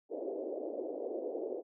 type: band-pass noise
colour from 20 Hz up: white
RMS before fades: -39 dBFS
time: 0.09-1.63 s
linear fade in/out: 50 ms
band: 300 to 600 Hz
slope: 48 dB/octave
effects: none